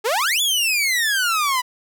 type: exponential two-way sweep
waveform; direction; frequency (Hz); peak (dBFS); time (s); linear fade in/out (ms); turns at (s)
sawtooth; up then down; 399.6 to 3500 to 975; -14; 0.04-1.62; 20; 0.41
effects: none